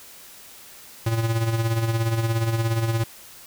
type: tone with tremolo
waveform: square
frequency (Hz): 113.7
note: A#2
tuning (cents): -43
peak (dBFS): -19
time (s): 1.06-3.04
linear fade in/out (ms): 5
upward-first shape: sine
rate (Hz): 17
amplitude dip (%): 55
effects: white hiss -45 dBFS RMS until 3.46 s